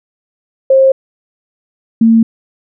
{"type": "tone pair in turn", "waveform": "sine", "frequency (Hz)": [533, 226.6], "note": ["C5", "A#3"], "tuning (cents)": [32, -49], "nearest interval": "octave + minor third", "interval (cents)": 1481, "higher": "first", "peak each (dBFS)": -4, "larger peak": "neither", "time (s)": [[0.7, 0.92], [2.01, 2.23]], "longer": "neither", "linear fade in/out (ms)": 5, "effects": []}